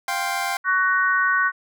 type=chord; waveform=25% pulse; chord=F suspended second; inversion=none; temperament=just; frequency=698.5 / 785.8 / 1047.7 Hz; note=F5 / G5 / C6; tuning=0 / +4 / +2 cents; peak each=-25 / -22 / -25 dBFS; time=0.08-0.57 s; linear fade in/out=2 ms
type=harmonic tone; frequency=373.6 Hz; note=F#4; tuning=17 cents sharp; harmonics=3 / 4 / 5; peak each=-22 / -19 / -24 dBFS; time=0.64-1.52 s; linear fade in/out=50 ms
effects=none